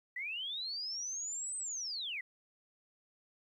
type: linear two-way sweep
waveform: sine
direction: up then down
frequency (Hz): 1916 to 8270 to 1916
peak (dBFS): -37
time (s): 0.16-2.21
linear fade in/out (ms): 5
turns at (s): 1.57
effects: 12-bit